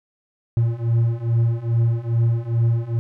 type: beating tone pair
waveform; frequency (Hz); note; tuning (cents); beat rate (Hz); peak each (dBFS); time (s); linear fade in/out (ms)
triangle; 114.9 / 117.3; A#2 / A#2; -25 / +11; 2.4; -19 / -17; 0.57-2.99; 0
effects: none